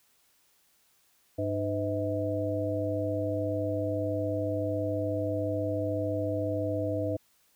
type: harmonic tone with a mistuned harmonic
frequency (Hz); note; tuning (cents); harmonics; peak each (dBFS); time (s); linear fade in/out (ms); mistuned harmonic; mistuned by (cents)
101.2; G#2; -44; 1 / 3 / 5 / 6; -33 / -33 / -33 / -33; 1.38-7.17; 10; 6; +91
effects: white hiss -67 dBFS RMS until 7.55 s